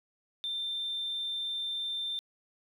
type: tone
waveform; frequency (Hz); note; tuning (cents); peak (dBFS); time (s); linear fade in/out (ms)
sine; 3577; A7; +28; -31; 0.44-2.19; 0
effects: tanh soft clip ceiling -27 dBFS + 11-bit